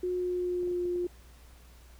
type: tone with pitch glide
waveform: sine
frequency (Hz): 361.6 to 353.7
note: F#4 to F4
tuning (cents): -40 to +22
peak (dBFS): -28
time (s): 0.03-1.07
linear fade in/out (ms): 5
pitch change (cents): -38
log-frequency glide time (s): 0.13-0.84
type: clicks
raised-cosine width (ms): 2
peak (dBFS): -36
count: 6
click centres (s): 0.631 / 0.675 / 0.714 / 0.855 / 0.959 / 1.044
effects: added 60 Hz sine -52 dBFS peak until 1.99 s + pink hiss -59 dBFS RMS until 1.99 s